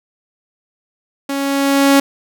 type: tone with level ramp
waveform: sawtooth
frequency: 277.2 Hz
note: C#4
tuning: in tune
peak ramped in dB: -15 to -3 dBFS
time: 1.29-2 s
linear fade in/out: 5 ms
effects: none